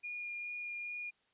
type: tone with vibrato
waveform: sine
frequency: 2427 Hz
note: D#7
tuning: 44 cents flat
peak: -39 dBFS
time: 0.03-1.11 s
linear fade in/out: 20 ms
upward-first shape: sine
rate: 2.4 Hz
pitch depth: 9 cents each way
effects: white hiss -74 dBFS RMS until 1.33 s + resampled to 8000 Hz